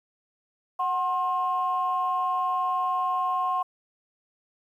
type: tone pair together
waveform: sine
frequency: 740 / 1066.4 Hz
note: F#5 / C6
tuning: 0 / +33 cents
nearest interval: tritone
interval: 633 cents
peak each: -27 / -24 dBFS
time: 0.79-3.63 s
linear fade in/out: 10 ms
effects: tanh soft clip ceiling -17 dBFS + 10-bit